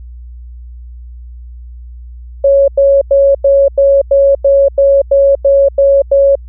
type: tone bursts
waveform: sine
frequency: 554.4 Hz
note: C#5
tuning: in tune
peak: -4 dBFS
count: 12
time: 2.44-6.354 s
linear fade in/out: 5 ms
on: 240 ms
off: 94 ms
effects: added 60 Hz sine -27 dBFS peak until 6.48 s